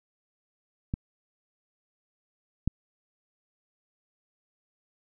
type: clicks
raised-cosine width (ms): 5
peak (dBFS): -16 / -12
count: 2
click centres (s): 0.939 / 2.676
effects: none